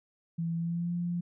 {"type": "tone with pitch glide", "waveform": "sine", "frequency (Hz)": [166.7, 173.88], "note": ["E3", "F3"], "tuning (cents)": [20, -7], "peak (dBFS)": -29, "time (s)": [0.38, 1.21], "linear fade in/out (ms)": 10, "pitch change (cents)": 73, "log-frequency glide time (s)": [0.56, 0.93], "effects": []}